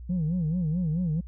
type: tone with vibrato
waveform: sine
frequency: 167.1 Hz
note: E3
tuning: 24 cents sharp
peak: -22 dBFS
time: 0.09-1.21 s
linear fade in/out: 10 ms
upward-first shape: sine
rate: 4.6 Hz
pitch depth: 170 cents each way
effects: tanh soft clip ceiling -22 dBFS + added 60 Hz sine -38 dBFS peak until 1.27 s